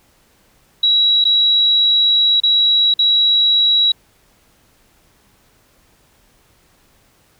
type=tone with dropouts; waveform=sine; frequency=3884 Hz; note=B7; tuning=30 cents flat; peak=-10 dBFS; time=0.83-3.92 s; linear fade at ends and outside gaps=5 ms; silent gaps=1.242-1.251 / 2.402-2.434 / 2.94-2.99 s; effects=pink hiss -55 dBFS RMS until 7.39 s